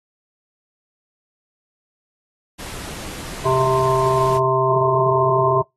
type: noise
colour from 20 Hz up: pink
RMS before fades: -33 dBFS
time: 2.58-4.39 s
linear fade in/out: 20 ms
type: harmonic tone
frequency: 130.81 Hz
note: C3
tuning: in tune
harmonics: 1 / 3 / 5 / 7 / 8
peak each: -23 / -20 / -21 / -24 / -20 dBFS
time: 3.45-5.62 s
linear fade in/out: 10 ms
effects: noise-tail reverb RT60 0.2 s tail -24 dB re dry + AAC 32 kbps